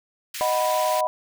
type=high-pass noise; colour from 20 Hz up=pink; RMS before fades=-33 dBFS; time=0.34-1.01 s; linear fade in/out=5 ms; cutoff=1800 Hz; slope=24 dB/octave
type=chord; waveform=sine; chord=B major; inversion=first; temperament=equal; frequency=622.3 / 740 / 987.8 Hz; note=D#5 / F#5 / B5; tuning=0 / 0 / 0 cents; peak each=-23 / -26 / -24 dBFS; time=0.41-1.07 s; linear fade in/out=0 ms
effects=none